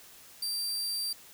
sawtooth tone, 4699 Hz, D8, in tune, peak -28 dBFS, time 0.42-1.13 s, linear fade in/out 5 ms, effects white hiss -53 dBFS RMS until 1.33 s

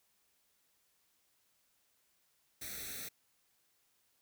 white noise with comb filter, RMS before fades -44 dBFS, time 2.61-3.09 s, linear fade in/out 10 ms, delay 0.5 ms, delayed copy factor +0.85, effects white hiss -75 dBFS RMS until 4.21 s

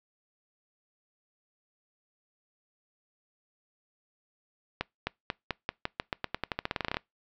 accelerating click train, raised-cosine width 0.3 ms, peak -13 dBFS, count 22, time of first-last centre 4.81-6.969 s, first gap 260 ms, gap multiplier 0.89, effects noise-tail reverb RT60 0.2 s tail -25 dB re dry + low-pass 5000 Hz 12 dB/octave

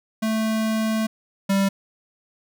square tone pair in turn, 220 / 196 Hz, A3 / G3, 0 / 0 cents, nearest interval major second, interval 200 cents, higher first, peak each -21 / -18 dBFS, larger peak second, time 0.22-1.07 / 1.49-1.69 s, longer first, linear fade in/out 10 ms, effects none

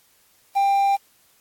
triangle tone with quantisation, 793 Hz, G5, 20 cents sharp, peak -14 dBFS, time 0.55-0.97 s, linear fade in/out 20 ms, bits 7, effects white hiss -59 dBFS RMS until 1.4 s + AAC 64 kbps

